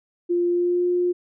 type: tone with pitch glide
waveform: sine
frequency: 349.2 to 355.3 Hz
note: F4 to F4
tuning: 0 to +30 cents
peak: -18 dBFS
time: 0.29-1.13 s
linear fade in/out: 20 ms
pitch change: +30 cents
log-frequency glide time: 0.47-0.86 s
effects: none